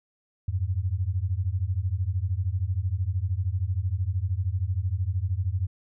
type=beating tone pair; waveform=sine; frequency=86.6 / 99.6 Hz; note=F2 / G2; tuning=-14 / +28 cents; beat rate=13 Hz; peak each=-27 dBFS; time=0.48-5.67 s; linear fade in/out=5 ms; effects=none